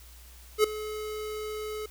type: tone with ADSR envelope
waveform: square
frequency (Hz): 427.8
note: A4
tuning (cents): -49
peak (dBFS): -17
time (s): 0.58-1.86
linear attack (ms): 60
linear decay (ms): 5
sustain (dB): -17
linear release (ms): 4
effects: added 60 Hz sine -49 dBFS peak until 1.9 s + white hiss -54 dBFS RMS until 1.9 s